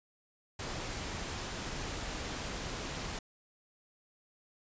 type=noise; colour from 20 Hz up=pink; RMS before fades=-39 dBFS; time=0.59-3.19 s; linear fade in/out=5 ms; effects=resampled to 16000 Hz